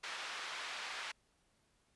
pink band-pass noise, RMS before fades -44 dBFS, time 0.03-1.12 s, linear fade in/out 10 ms, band 1200 to 3900 Hz, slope 12 dB/octave, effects pink hiss -75 dBFS RMS until 1.95 s + resampled to 24000 Hz

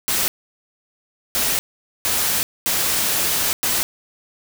white noise bursts at uneven times, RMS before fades -20 dBFS, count 5, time 0.08-0.28 / 1.35-1.59 / 2.05-2.43 / 2.66-3.53 / 3.63-3.83 s, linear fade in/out 0 ms, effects none

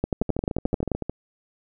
two click trains, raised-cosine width 2 ms, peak -9 / -14 dBFS, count 11 / 13, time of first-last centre 0.04-0.917 / 0.22-1.096 s, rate 11.4 / 13.7 Hz, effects none

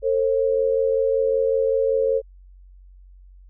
sine tone pair together, 450.7 / 536 Hz, A4 / C5, +42 / +42 cents, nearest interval minor third, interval 300 cents, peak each -20 dBFS, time 0.02-2.22 s, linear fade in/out 50 ms, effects added 46 Hz sine -44 dBFS peak until 3.49 s

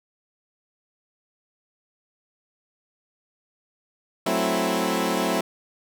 15% pulse chord, F# half-diminished seventh, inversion none, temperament equal, 185 / 220 / 261.6 / 329.6 Hz, F#3 / A3 / C4 / E4, 0 / 0 / 0 / 0 cents, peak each -21 dBFS, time 4.26-5.41 s, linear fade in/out 5 ms, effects none

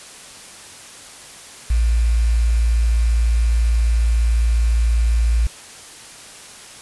sine tone with quantisation, 57.2 Hz, A#1, 32 cents flat, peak -13 dBFS, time 1.7-5.47 s, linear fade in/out 5 ms, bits 6, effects white hiss -39 dBFS RMS until 6.81 s + resampled to 24000 Hz

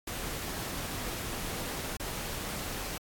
pink noise with dropouts, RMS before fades -37 dBFS, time 0.07-2.98 s, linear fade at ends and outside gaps 5 ms, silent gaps 1.97-1.997 s, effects AAC 64 kbps

